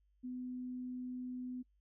sine tone, 251.3 Hz, B3, 30 cents sharp, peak -40 dBFS, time 0.23-1.63 s, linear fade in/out 20 ms, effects noise-tail reverb RT60 0.1 s tail -24 dB re dry + added 50 Hz sine -70 dBFS peak until 1.8 s

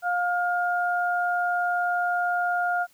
sine tone pair together, 708.5 / 1417 Hz, F5 / F6, +25 / +25 cents, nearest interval octave, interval 1200 cents, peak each -24 / -26 dBFS, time 0.02-2.87 s, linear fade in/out 50 ms, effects white hiss -60 dBFS RMS until 2.93 s

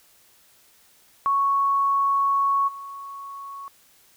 sine tone with level steps, 1108.7 Hz, C#6, in tune, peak -18 / -34 dBFS, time 1.26-3.68 s, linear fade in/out 0 ms, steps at 2.67 s, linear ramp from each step 20 ms, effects white hiss -57 dBFS RMS until 4.16 s

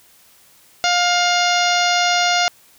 harmonic tone with a mistuned harmonic, 707 Hz, F5, 21 cents sharp, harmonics 1 / 2 / 3 / 4 / 5 / 6 / 7 / 8 / 9, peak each -18 / -21 / -23 / -24 / -25 / -26 / -26 / -27 / -28 dBFS, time 0.84-2.48 s, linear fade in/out 0 ms, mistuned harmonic 9, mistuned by +63 cents, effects white hiss -51 dBFS RMS until 2.78 s

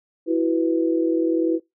sine chord, E suspended second, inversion none, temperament equal, 329.6 / 370 / 493.9 Hz, E4 / F#4 / B4, 0 / 0 / 0 cents, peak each -19 / -25 / -25 dBFS, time 0.26-1.6 s, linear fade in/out 50 ms, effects noise-tail reverb RT60 0.2 s tail -25 dB re dry

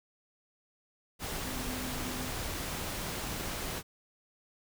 sine tone in noise, 253.3 Hz, B3, 44 cents sharp, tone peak -41 dBFS, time 1.43-2.3 s, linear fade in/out 50 ms, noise pink, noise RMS -37 dBFS, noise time 1.19-3.83 s, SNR -7 dB, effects none

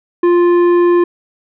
triangle tone with tanh clipping, 349.2 Hz, F4, in tune, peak -9 dBFS, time 0.23-1.04 s, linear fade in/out 5 ms, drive 14 dB, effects none

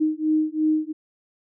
sine beating tone pair, 309.1 / 312 Hz, D#4 / D#4, -11 / +5 cents, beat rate 2.9 Hz, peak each -22 dBFS, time 0-0.93 s, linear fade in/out 20 ms, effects none

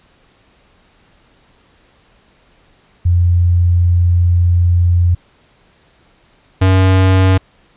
sine / square tone pair in turn, 87.5 / 94.21 Hz, F2 / F#2, +4 / +32 cents, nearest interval minor second, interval 128 cents, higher second, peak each -8 dBFS, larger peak neither, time 3.05-5.15 / 6.61-7.38 s, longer first, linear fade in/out 10 ms, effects pink hiss -52 dBFS RMS until 7.76 s + resampled to 8000 Hz

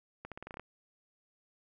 accelerating click train, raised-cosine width 0.5 ms, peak -28 dBFS, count 9, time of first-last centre 0.25-0.596 s, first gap 67 ms, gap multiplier 0.87, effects none

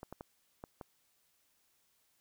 clicks, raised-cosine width 1 ms, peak -30 dBFS, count 5, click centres 0.031 / 0.126 / 0.209 / 0.639 / 0.812 s, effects white hiss -74 dBFS RMS until 2.2 s

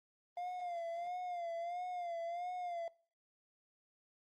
triangle tone with vibrato, 698.5 Hz, F5, in tune, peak -37 dBFS, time 0.37-2.88 s, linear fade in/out 2 ms, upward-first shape sine, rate 1.5 Hz, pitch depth 69 cents each way, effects noise-tail reverb RT60 0.4 s tail -21 dB re dry + Opus 24 kbps

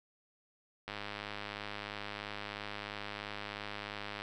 click train, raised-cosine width 0.3 ms, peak -24 dBFS, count 345, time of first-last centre 0.88-4.22 s, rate 103 Hz, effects none

